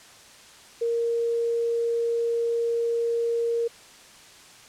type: tone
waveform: sine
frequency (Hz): 466.2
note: A#4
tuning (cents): 0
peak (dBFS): -22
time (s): 0.81-3.68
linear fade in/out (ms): 10
effects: white hiss -49 dBFS RMS until 4.68 s + low-pass 8000 Hz 12 dB/octave